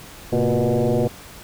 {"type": "tone with frequency modulation", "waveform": "sine", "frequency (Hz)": 130.81, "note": "C3", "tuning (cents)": 0, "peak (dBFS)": -16, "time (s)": [0.32, 1.08], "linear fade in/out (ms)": 10, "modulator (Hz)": 120, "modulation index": 4.2, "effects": ["pink hiss -41 dBFS RMS until 1.43 s"]}